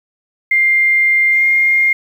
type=tone with pitch glide; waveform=sine; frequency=2100 to 2122 Hz; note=C7 to C7; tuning=+6 to +24 cents; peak=-9 dBFS; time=0.51-1.93 s; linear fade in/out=5 ms; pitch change=+18 cents; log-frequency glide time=1.32-1.44 s; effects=7-bit